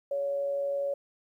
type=tone with amplitude modulation; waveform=sine; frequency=561 Hz; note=C#5; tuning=21 cents sharp; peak=-26 dBFS; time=0.11-0.94 s; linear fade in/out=5 ms; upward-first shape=sine; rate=146 Hz; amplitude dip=30%; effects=11-bit